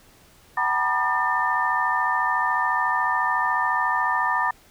sine tone cluster, 755 / 896 / 970 / 1206 / 1794 Hz, F#5 / A5 / B5 / D6 / A6, +35 / +31 / -31 / +46 / +33 cents, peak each -30 / -29 / -24 / -26 / -25 dBFS, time 0.57-4.51 s, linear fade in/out 5 ms, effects pink hiss -54 dBFS RMS until 4.7 s

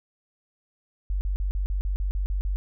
sine tone bursts, 47.9 Hz, G1, 39 cents flat, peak -23 dBFS, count 10, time 1.1-2.56 s, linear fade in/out 0 ms, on 110 ms, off 40 ms, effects none

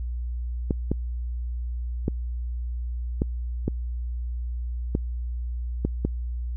clicks, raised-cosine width 3 ms, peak -10 dBFS, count 8, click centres 0.708 / 0.916 / 2.081 / 3.219 / 3.68 / 4.951 / 5.85 / 6.05 s, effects added 60 Hz sine -27 dBFS peak until 6.56 s

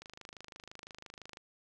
click train, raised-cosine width 0.2 ms, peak -30 dBFS, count 36, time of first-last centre 0.02-1.371 s, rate 25.9 Hz, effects none

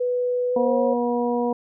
sine tone with pitch glide, 493.9 to 535.5 Hz, B4 to C5, 0 to +40 cents, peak -20 dBFS, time 0-0.94 s, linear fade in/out 10 ms, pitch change +140 cents, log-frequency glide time 0.5-0.77 s
harmonic tone, 241.1 Hz, B3, 41 cents flat, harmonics 1 / 2 / 3 / 4, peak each -24 / -23 / -29 / -30 dBFS, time 0.56-1.53 s, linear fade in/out 5 ms
effects none

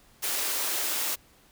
white high-pass noise, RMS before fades -29 dBFS, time 0.22-1.16 s, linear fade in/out 20 ms, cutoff 290 Hz, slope 24 dB/octave, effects pink hiss -59 dBFS RMS until 1.51 s

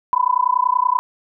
sine tone with amplitude modulation, 998 Hz, B5, 18 cents sharp, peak -10 dBFS, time 0.13-0.99 s, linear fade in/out 0 ms, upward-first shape sine, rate 30.4 Hz, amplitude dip 100%, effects none

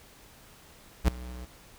square tone with ADSR envelope, 61.74 Hz, B1, in tune, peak -17 dBFS, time 1.04-1.46 s, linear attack 41 ms, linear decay 5 ms, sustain -22 dB, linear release 19 ms, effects pink hiss -54 dBFS RMS until 1.78 s

